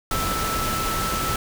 sine tone in noise, 1318.5 Hz, E6, in tune, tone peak -26 dBFS, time 0.11-1.36 s, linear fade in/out 2 ms, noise pink, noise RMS -26 dBFS, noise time 0.11-1.36 s, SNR -3 dB, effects none

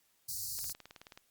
white band-stop noise, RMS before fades -39 dBFS, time 0.28-0.73 s, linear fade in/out 10 ms, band 150 to 4200 Hz, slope 96 dB/octave
click train, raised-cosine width 0.2 ms, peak -32 dBFS, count 12, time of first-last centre 0.59-1.175 s, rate 18.8 Hz
effects white hiss -72 dBFS RMS until 1.3 s + Opus 48 kbps

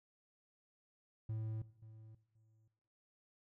triangle tone with echo, 110 Hz, A2, in tune, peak -36 dBFS, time 1.29-1.62 s, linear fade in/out 5 ms, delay 530 ms, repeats 2, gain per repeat -15 dB, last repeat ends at 2.68 s, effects noise-tail reverb RT60 0.8 s tail -17 dB re dry

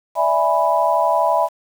sine chord, E dominant seventh, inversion third, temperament equal, 587.3 / 659.3 / 830.6 / 987.8 Hz, D5 / E5 / G#5 / B5, 0 / 0 / 0 / 0 cents, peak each -22 / -18 / -21 / -18 dBFS, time 0.15-1.49 s, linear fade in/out 50 ms, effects 7-bit

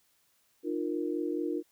sine chord, Eb suspended second, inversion none, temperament equal with one note detuned, 304.7 / 349.2 / 466.2 Hz, Eb4 / F4 / Bb4, -36 / 0 / 0 cents, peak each -33 / -33 / -37 dBFS, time 0.63-1.63 s, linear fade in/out 50 ms, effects white hiss -70 dBFS RMS until 1.71 s

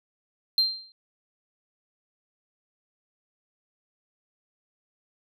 sine tone with exponential decay, 4160 Hz, C8, 11 cents flat, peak -14 dBFS, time 0.58-0.92 s, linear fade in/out 1 ms, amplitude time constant 72 ms, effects tanh soft clip ceiling -15 dBFS

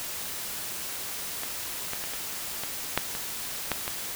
clicks, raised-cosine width 0.3 ms, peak -17 / -16 / -19 / -20 / -17 / -6 / -19 / -9 / -14 dBFS, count 9, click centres 1.434 / 1.934 / 2.039 / 2.136 / 2.636 / 2.976 / 3.151 / 3.717 / 3.879 s, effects white hiss -35 dBFS RMS until 4.15 s

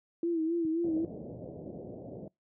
sine tone with vibrato, 329.6 Hz, E4, in tune, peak -27 dBFS, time 0.23-1.05 s, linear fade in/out 2 ms, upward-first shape sine, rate 3.8 Hz, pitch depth 71 cents each way
click train, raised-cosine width 5 ms, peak -30 dBFS, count 5, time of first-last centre 0.65-1.441 s, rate 5.06 Hz
pink low-pass noise, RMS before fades -40 dBFS, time 0.84-2.28 s, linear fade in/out 2 ms, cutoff 640 Hz, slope 48 dB/octave
effects noise-tail reverb RT60 0.2 s tail -26 dB re dry + high-pass 150 Hz 12 dB/octave

